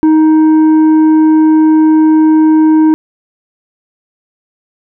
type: tone with tanh clipping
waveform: sine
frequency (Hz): 313.2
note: D#4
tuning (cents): +11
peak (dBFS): -5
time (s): 0.03-2.94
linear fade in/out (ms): 0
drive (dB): 6
effects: none